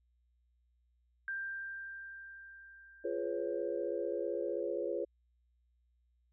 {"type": "tone with exponential decay", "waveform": "sine", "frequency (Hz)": 1583, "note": "G6", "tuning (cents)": 17, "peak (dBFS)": -35, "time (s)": [1.28, 4.6], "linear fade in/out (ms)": 1, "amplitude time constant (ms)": 720}
{"type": "chord", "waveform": "sine", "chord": "C# dominant seventh", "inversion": "first", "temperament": "just", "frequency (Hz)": [346.5, 415.8, 498.9, 554.4], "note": ["E#4", "G#4", "B4", "C#5"], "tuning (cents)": [-14, 2, 17, 0], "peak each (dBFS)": -39, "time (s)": [3.04, 5.05], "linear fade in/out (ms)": 10}
{"effects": ["added 60 Hz sine -70 dBFS peak until 6.32 s"]}